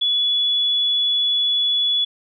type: tone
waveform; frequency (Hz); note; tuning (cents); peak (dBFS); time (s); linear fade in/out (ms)
sine; 3412; G#7; +46; -16; 0.01-2.05; 10
effects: none